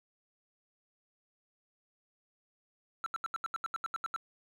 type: tone bursts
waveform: triangle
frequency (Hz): 1338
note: E6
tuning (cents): +25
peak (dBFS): -30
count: 12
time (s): 3.04-4.162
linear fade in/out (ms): 0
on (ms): 22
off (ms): 78
effects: none